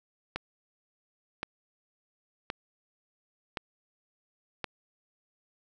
click train, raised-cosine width 0.3 ms, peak -16 dBFS, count 5, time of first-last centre 0.36-4.643 s, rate 0.934 Hz, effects none

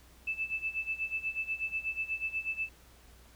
sine tone with tremolo, 2632 Hz, E7, 3 cents flat, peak -29 dBFS, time 0.27-2.69 s, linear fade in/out 5 ms, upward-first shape sine, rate 8.2 Hz, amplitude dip 85%, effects added 60 Hz sine -57 dBFS peak until 3.35 s + pink hiss -60 dBFS RMS until 3.35 s

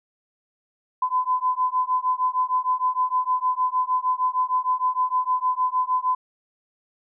sine beating tone pair, 1010 / 1016.5 Hz, B5 / B5, +39 / +50 cents, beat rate 6.5 Hz, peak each -23 dBFS, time 1.02-6.15 s, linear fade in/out 5 ms, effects none

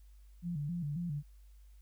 sine tone with vibrato, 159 Hz, D#3, 38 cents sharp, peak -34 dBFS, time 0.42-1.23 s, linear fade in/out 50 ms, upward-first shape square, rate 3.7 Hz, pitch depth 150 cents each way, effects added 50 Hz sine -54 dBFS peak until 1.81 s + white hiss -74 dBFS RMS until 1.81 s

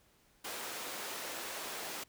pink high-pass noise, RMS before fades -42 dBFS, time 0.44-2.04 s, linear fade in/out 10 ms, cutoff 440 Hz, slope 12 dB/octave, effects pink hiss -68 dBFS RMS until 2.08 s

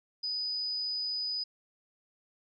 sine tone, 4978 Hz, D#8, in tune, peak -31 dBFS, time 0.23-1.44 s, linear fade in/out 10 ms, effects none

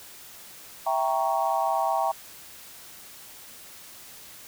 sine chord, E diminished seventh, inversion none, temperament equal, 659.3 / 784 / 932.3 / 1108.7 Hz, E5 / G5 / Bb5 / Db6, 0 / 0 / 0 / 0 cents, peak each -28 / -26 / -28 / -31 dBFS, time 0.86-2.12 s, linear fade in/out 10 ms, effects white hiss -46 dBFS RMS until 4.47 s

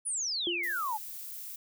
sine exponential sweep, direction down, 10290 to 811 Hz, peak -30 dBFS, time 0.05-0.98 s, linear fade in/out 20 ms
sine tone with exponential decay, 347.2 Hz, F4, 10 cents flat, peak -29 dBFS, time 0.47-0.86 s, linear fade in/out 1 ms, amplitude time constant 84 ms
violet noise, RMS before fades -42 dBFS, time 0.63-1.56 s, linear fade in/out 5 ms
effects none

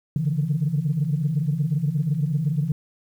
sine tone cluster, 139.9 / 148.1 / 165.4 Hz, C#3 / D3 / E3, +16 / +15 / +6 cents, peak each -24 dBFS, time 0.16-2.72 s, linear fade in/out 2 ms, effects tanh soft clip ceiling -13 dBFS + 9-bit

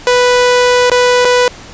sawtooth tone with dropouts, 493.9 Hz, B4, in tune, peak -3 dBFS, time 0.07-1.48 s, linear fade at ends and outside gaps 1 ms, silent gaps 0.899-0.916 / 1.248-1.252 s, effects pink hiss -33 dBFS RMS until 1.73 s + resampled to 16000 Hz

